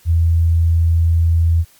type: tone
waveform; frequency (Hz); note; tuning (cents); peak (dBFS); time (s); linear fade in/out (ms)
sine; 83.1; E2; +15; -10; 0.05-1.65; 50
effects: white hiss -50 dBFS RMS until 1.79 s + MP3 96 kbps